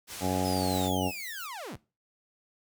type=low-pass noise; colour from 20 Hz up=white; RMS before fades=-41 dBFS; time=0.07-0.91 s; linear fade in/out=50 ms; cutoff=10000 Hz; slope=12 dB/octave
type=harmonic tone; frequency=92.6 Hz; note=F#2; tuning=2 cents sharp; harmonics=1 / 2 / 3 / 4 / 5 / 6 / 7 / 8 / 9; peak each=-34 / -32 / -32 / -37 / -37 / -37 / -38 / -36 / -34 dBFS; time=0.2-1.12 s; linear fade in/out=50 ms
type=linear sweep; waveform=sawtooth; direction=down; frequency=5200 to 35.49 Hz; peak=-34 dBFS; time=0.44-1.77 s; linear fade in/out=20 ms
type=noise with tremolo; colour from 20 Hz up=violet; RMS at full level=-43 dBFS; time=0.71-1.47 s; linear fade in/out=5 ms; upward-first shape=triangle; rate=6 Hz; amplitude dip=40%
effects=noise-tail reverb RT60 0.3 s tail -20 dB re dry